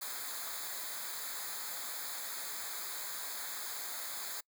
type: noise with comb filter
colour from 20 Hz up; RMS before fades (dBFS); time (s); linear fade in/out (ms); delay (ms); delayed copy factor
white; -41; 0.01-4.41; 10; 0.35; -0.95
effects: noise-tail reverb RT60 0.1 s tail -26 dB re dry